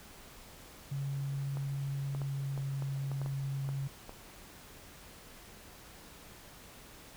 sine tone with pitch glide, 138.59 to 137 Hz, C#3 to C#3, 0 to -20 cents, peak -33 dBFS, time 0.91-3.88 s, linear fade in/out 10 ms, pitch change -20 cents, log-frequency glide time 2.13-2.61 s
clicks, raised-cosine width 1 ms, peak -30 dBFS, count 10, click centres 1.571 / 2.149 / 2.217 / 2.577 / 2.823 / 3.116 / 3.216 / 3.261 / 3.69 / 4.094 s
effects pink hiss -53 dBFS RMS until 7.16 s

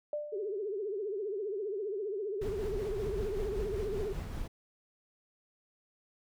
sine tone with exponential decay, 594 Hz, D5, 20 cents sharp, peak -30 dBFS, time 0.13-0.69 s, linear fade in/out 2 ms, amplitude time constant 120 ms
sine tone with vibrato, 408.2 Hz, G#4, 30 cents flat, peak -33 dBFS, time 0.32-4.13 s, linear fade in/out 10 ms, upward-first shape triangle, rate 15 Hz, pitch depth 170 cents each way
brown noise with tremolo, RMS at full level -37 dBFS, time 2.41-4.48 s, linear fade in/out 10 ms, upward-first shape sine, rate 5.2 Hz, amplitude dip 30%
effects none

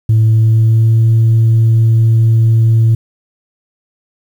sine tone with pitch glide, 110.6 to 113.05 Hz, A2 to A2, +9 to +47 cents, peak -4 dBFS, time 0.09-2.95 s, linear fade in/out 5 ms, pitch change +38 cents, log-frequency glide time 0.23-1.03 s, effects tanh soft clip ceiling -4 dBFS + 7-bit

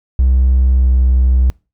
triangle tone with pitch glide, 64.3 to 63.41 Hz, C2 to B1, -30 to +46 cents, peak -5 dBFS, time 0.19-1.5 s, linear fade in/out 0 ms, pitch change -24 cents, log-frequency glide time 0.77-0.87 s, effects noise-tail reverb RT60 0.3 s tail -26 dB re dry + tanh soft clip ceiling -3 dBFS

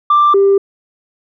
sine tone pair in turn, 1180 / 395 Hz, D6 / G4, +8 / +13 cents, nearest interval octave + perfect fifth, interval 1895 cents, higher first, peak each -5 dBFS, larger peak neither, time 0.1-0.34 / 0.34-0.58 s, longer neither, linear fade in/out 5 ms, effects tanh soft clip ceiling -4 dBFS

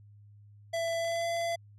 square tone with pitch glide, 667 to 677.5 Hz, E5 to E5, +20 to +47 cents, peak -30 dBFS, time 0.73-1.56 s, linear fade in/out 10 ms, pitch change +27 cents, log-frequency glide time 0.97-1.27 s
clicks, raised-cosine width 0.2 ms, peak -37 dBFS, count 11, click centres 0.765 / 0.88 / 0.929 / 1.047 / 1.079 / 1.12 / 1.16 / 1.214 / 1.367 / 1.413 / 1.524 s
effects added 103 Hz sine -52 dBFS peak until 1.78 s + low-pass 9000 Hz 12 dB/octave

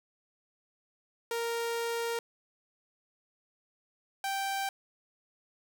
sawtooth tone pair in turn, 465.4 / 782.7 Hz, A#4 / G5, -3 / -3 cents, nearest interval major sixth, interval 900 cents, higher second, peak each -27 dBFS, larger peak neither, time 1.31-2.19 / 4.24-4.69 s, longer first, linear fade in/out 2 ms, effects none

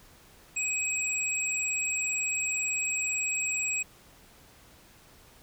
sine tone pair together, 2528 / 7659 Hz, D#7 / A#8, +27 / +46 cents, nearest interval octave + perfect fifth, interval 1919 cents, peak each -29 / -30 dBFS, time 0.56-3.83 s, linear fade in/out 10 ms, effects tanh soft clip ceiling -20 dBFS + pink hiss -56 dBFS RMS until 5.42 s

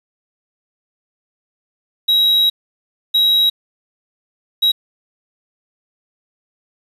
triangle tone bursts at uneven times, 3843 Hz, B7, 48 cents flat, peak -9 dBFS, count 3, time 2.08-2.5 / 3.14-3.5 / 4.62-4.72 s, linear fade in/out 10 ms, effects resampled to 32000 Hz + 7-bit

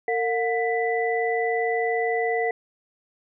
sine tone cluster, 456.4 / 719 / 1988 Hz, A#4 / F#5 / B6, -37 / -50 / +11 cents, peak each -24 / -26 / -28 dBFS, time 0.08-2.51 s, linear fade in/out 2 ms, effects none

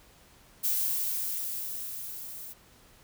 violet noise with level ramp, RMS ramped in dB -27 to -43 dBFS, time 0.63-2.54 s, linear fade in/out 20 ms, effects pink hiss -58 dBFS RMS until 3.03 s

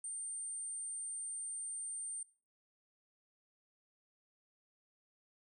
sine tone, 8870 Hz, C#9, in tune, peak -40 dBFS, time 0.04-2.23 s, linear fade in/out 2 ms, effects noise-tail reverb RT60 0.4 s tail -21 dB re dry

